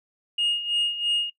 sine tone with tremolo, 2854 Hz, F7, 37 cents sharp, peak -18 dBFS, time 0.38-1.3 s, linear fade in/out 5 ms, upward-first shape sine, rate 3 Hz, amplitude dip 75%, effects noise-tail reverb RT60 0.1 s tail -17 dB re dry + tanh soft clip ceiling -18 dBFS

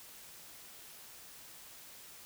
silence, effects white hiss -53 dBFS RMS until 2.25 s

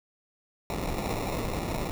pink noise with sample-and-hold, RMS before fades -31 dBFS, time 0.7-1.91 s, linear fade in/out 0 ms, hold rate 1575 Hz, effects none

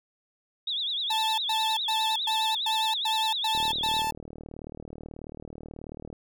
sine tone with vibrato, 3592 Hz, A7, 35 cents sharp, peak -27 dBFS, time 0.67-4.02 s, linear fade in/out 5 ms, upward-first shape triangle, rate 9.8 Hz, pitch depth 180 cents each way
45% pulse tone bursts, 880 Hz, A5, in tune, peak -26 dBFS, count 8, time 1.1-4.11 s, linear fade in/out 5 ms, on 280 ms, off 110 ms
click train, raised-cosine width 2 ms, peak -27 dBFS, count 100, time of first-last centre 3.55-6.128 s, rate 38.4 Hz
effects none

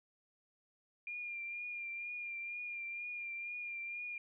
sine tone with vibrato, 2402 Hz, D7, 38 cents sharp, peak -40 dBFS, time 1.07-4.18 s, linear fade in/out 2 ms, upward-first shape triangle, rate 2.1 Hz, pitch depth 35 cents each way, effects none

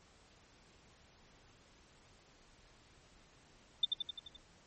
sine tone with echo, 3567 Hz, A7, 23 cents sharp, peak -25 dBFS, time 3.83-3.85 s, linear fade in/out 5 ms, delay 86 ms, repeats 6, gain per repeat -4 dB, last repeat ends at 4.366 s, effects pink hiss -64 dBFS RMS until 4.66 s + MP3 32 kbps

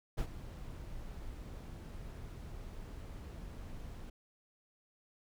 brown noise with ADSR envelope, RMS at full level -32 dBFS, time 0.17-4.1 s, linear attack 18 ms, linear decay 75 ms, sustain -14 dB, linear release 6 ms, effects none

